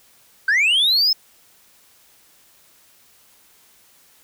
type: linear sweep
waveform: sine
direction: up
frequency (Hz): 1506 to 5274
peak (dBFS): -11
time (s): 0.48-1.13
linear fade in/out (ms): 5
effects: tanh soft clip ceiling -13 dBFS + white hiss -54 dBFS RMS until 4.23 s

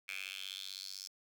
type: tone with high-pass filter sweep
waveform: 10% pulse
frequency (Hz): 95.9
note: G2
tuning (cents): -37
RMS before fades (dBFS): -45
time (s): 0.08-1.08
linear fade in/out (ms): 10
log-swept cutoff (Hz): 2300 to 5300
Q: 4.8
effects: none

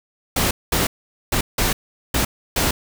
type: noise bursts at uneven times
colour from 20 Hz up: pink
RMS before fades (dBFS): -19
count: 6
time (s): 0.36-0.51 / 0.72-0.87 / 1.32-1.41 / 1.58-1.73 / 2.14-2.25 / 2.56-2.71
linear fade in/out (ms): 5
effects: none

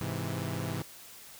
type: chord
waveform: sawtooth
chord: Ab augmented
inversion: none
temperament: equal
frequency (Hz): 103.83 / 130.81 / 164.81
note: Ab2 / C3 / E3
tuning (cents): 0 / 0 / 0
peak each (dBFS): -33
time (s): 0.01-0.82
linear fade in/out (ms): 0
effects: white hiss -50 dBFS RMS until 1.39 s

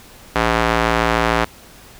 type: tone with band-pass filter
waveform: square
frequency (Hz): 56.7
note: A#1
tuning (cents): -47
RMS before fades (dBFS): -17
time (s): 0.35-1.45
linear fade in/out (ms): 10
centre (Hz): 1300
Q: 0.73
effects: pink hiss -43 dBFS RMS until 1.99 s

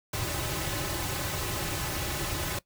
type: noise with comb filter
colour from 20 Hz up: pink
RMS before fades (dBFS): -32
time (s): 0.13-2.59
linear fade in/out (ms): 5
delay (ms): 4.3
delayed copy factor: -0.7
effects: noise-tail reverb RT60 0.1 s tail -19 dB re dry

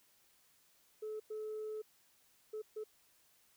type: tone bursts at uneven times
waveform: sine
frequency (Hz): 431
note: A4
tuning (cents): -36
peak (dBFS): -38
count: 4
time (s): 1.02-1.2 / 1.3-1.82 / 2.53-2.62 / 2.76-2.84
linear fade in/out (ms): 10
effects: tanh soft clip ceiling -37 dBFS + white hiss -70 dBFS RMS until 3.56 s

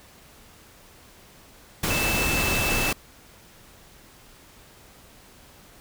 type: tone in noise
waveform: sine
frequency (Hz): 2637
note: E7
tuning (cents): 0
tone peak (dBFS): -26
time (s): 1.9-2.92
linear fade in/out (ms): 5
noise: pink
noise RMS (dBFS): -25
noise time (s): 1.83-2.93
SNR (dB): -4
effects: pink hiss -51 dBFS RMS until 5.8 s

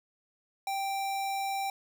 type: tone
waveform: square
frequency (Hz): 784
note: G5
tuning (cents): 0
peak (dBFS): -31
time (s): 0.67-1.7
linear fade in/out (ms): 2
effects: none

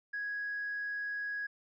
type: tone with hard clipping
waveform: triangle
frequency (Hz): 1661.2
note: G#6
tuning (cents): 0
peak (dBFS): -35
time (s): 0.13-1.47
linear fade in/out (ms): 10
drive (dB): 4
effects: resampled to 16000 Hz

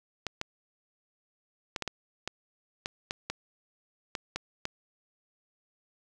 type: clicks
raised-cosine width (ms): 0.2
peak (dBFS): -15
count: 12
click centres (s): 0.267 / 0.414 / 1.762 / 1.823 / 1.877 / 2.276 / 2.859 / 3.109 / 3.3 / 4.152 / 4.36 / 4.654
effects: none

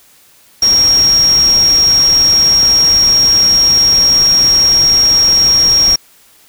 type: tone in noise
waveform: sine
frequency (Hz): 5588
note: F8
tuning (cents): 0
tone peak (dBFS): -6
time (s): 0.62-5.96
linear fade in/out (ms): 5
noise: pink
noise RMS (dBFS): -23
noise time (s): 0.62-5.96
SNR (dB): +14
effects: white hiss -46 dBFS RMS until 6.48 s

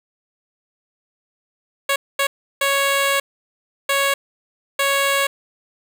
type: tone bursts at uneven times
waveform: 10% pulse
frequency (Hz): 554.4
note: C#5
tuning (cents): 0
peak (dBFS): -8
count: 5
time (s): 1.89-1.96 / 2.19-2.27 / 2.61-3.2 / 3.89-4.14 / 4.79-5.27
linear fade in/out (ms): 5
effects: none

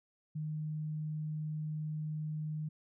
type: tone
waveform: sine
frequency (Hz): 153.8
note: D#3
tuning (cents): -20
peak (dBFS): -35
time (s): 0.35-2.69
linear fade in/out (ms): 10
effects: none

